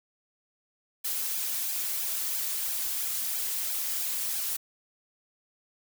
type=noise with flanger; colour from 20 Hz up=blue; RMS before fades=-31 dBFS; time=1.04-4.57 s; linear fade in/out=10 ms; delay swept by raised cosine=1.2 to 4.7 ms; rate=3 Hz; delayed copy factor=+0.95; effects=none